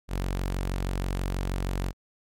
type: tone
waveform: sawtooth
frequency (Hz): 46.25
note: F#1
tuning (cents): 0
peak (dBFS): -23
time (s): 0.08-1.93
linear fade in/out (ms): 50
effects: MP3 64 kbps